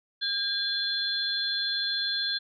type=tone cluster; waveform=sine; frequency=1609 / 3437 / 4152 Hz; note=G6 / A7 / C8; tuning=+45 / -41 / -14 cents; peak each=-33 / -31 / -29 dBFS; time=0.21-2.39 s; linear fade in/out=20 ms; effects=none